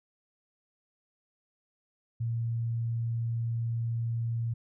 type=tone; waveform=sine; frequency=115.9 Hz; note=A#2; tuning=10 cents flat; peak=-28 dBFS; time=2.2-4.54 s; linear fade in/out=10 ms; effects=none